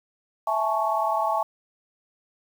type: chord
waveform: sine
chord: A major seventh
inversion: second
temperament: equal with one note detuned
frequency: 659.3 / 840.3 / 880 / 1108.7 Hz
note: E5 / G#5 / A5 / C#6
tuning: 0 / +20 / 0 / 0 cents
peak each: -27 dBFS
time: 0.47-1.43 s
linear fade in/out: 5 ms
effects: 8-bit